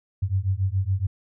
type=beating tone pair; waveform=sine; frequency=92.5 / 99.6 Hz; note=F#2 / G2; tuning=0 / +28 cents; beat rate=7.1 Hz; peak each=-24 dBFS; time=0.22-1.07 s; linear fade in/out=10 ms; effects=none